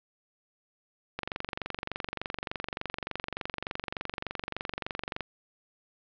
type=click train; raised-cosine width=0.3 ms; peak=-16 dBFS; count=95; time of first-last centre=1.19-5.207 s; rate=23.4 Hz; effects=low-pass 4000 Hz 12 dB/octave